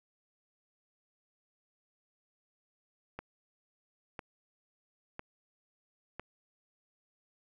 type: click train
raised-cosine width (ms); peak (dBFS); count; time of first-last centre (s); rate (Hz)
0.5; -25; 4; 3.19-6.196; 0.998
effects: 11-bit